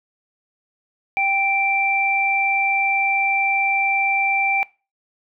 sine tone pair together, 786.4 / 2349 Hz, G5 / D7, +5 / 0 cents, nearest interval octave + perfect fifth, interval 1895 cents, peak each -21 / -19 dBFS, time 1.17-4.63 s, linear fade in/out 0 ms, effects noise-tail reverb RT60 0.3 s tail -21 dB re dry

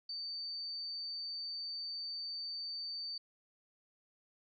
sine tone, 4583 Hz, D8, 43 cents flat, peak -39 dBFS, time 0.09-3.18 s, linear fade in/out 5 ms, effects none

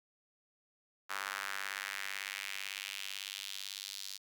sawtooth tone with high-pass filter sweep, 98 Hz, G2, in tune, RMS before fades -42 dBFS, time 1.09-4.18 s, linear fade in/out 20 ms, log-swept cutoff 1300 to 4400 Hz, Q 2.1, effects none

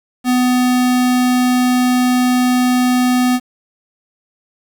square tone, 250 Hz, B3, 21 cents sharp, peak -12 dBFS, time 0.24-3.4 s, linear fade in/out 50 ms, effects 7-bit

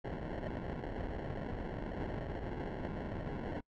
pink noise with sample-and-hold, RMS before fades -40 dBFS, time 0.04-3.61 s, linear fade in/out 10 ms, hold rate 1225 Hz, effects noise-tail reverb RT60 0.1 s tail -26 dB re dry + low-pass 2000 Hz 12 dB/octave

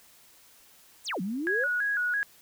sine exponential two-way sweep, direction down then up, 10548 to 174.7 to 602 Hz, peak -29 dBFS, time 1.04-1.68 s, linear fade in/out 50 ms, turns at 1.21 s
sine tone with vibrato, 1555 Hz, G6, 14 cents flat, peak -25 dBFS, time 1.47-2.23 s, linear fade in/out 0 ms, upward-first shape square, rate 3 Hz, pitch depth 110 cents each way
effects white hiss -57 dBFS RMS until 2.41 s

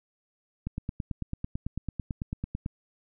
click train, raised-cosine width 5 ms, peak -19 dBFS, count 19, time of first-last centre 0.67-2.661 s, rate 9.04 Hz, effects none

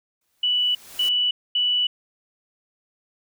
white noise with exponential growth, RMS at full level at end -35 dBFS, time 0.21-1.09 s, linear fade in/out 5 ms, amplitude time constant 190 ms
sine tone bursts, 2960 Hz, F#7, in tune, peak -18 dBFS, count 3, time 0.43-1.87 s, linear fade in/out 5 ms, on 320 ms, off 240 ms
effects none

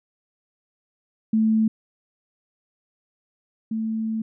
sine tone pair in turn, 220 / 221.5 Hz, A3 / A3, 0 / +12 cents, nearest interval unison, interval 12 cents, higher second, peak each -16 / -23 dBFS, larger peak first, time 1.33-1.68 / 3.71-4.22 s, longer second, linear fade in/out 5 ms, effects none

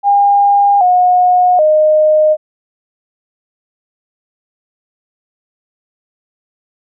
sine tone with pitch steps, 807 / 724 / 616 Hz, G#5 / F#5 / D#5, -50 / -38 / -17 cents, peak -6 dBFS, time 0.03-2.37 s, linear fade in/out 50 ms, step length 780 ms, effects none

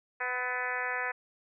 harmonic tone with a mistuned harmonic, 249.6 Hz, B3, 19 cents sharp, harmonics 2 / 3 / 4 / 5 / 6 / 7 / 8 / 9 / 10, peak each -41 / -40 / -39 / -42 / -38 / -35 / -38 / -43 / -45 dBFS, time 0.2-1.12 s, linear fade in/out 10 ms, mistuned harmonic 5, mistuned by +32 cents, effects none

